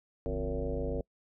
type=tone with frequency modulation; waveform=sine; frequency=261.6 Hz; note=C4; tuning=in tune; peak=-30 dBFS; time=0.26-1.01 s; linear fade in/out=0 ms; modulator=99.2 Hz; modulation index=3.2; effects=noise-tail reverb RT60 0.1 s tail -26 dB re dry